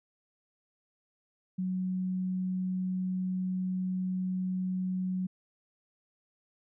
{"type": "tone", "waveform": "sine", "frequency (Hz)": 185, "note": "F#3", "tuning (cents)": 0, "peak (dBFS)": -29, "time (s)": [1.58, 5.27], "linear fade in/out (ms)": 10, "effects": []}